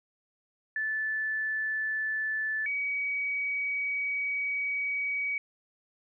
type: tone pair in turn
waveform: sine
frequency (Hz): 1748 / 2265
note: A6 / C#7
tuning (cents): -12 / +37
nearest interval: major third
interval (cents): 449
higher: second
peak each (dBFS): -28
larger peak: neither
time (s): 0.76-2.66 / 2.66-5.38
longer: second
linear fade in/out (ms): 2
effects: none